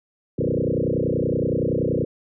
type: tone with frequency modulation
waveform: sine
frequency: 311.1 Hz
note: D#4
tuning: in tune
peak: -19 dBFS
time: 0.38-2.05 s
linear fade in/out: 10 ms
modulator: 30.6 Hz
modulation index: 6.9
effects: none